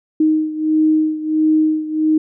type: beating tone pair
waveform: sine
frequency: 311.1 / 312.6 Hz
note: D#4 / D#4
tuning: 0 / +8 cents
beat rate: 1.5 Hz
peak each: -14 / -18 dBFS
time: 0.2-2.18 s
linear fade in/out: 5 ms
effects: none